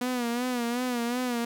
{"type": "tone with vibrato", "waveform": "sawtooth", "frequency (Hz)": 243.4, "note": "B3", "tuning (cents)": -25, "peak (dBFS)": -23, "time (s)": [0.01, 1.45], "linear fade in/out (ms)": 5, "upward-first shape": "sine", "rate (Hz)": 2.7, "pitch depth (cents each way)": 69, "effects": []}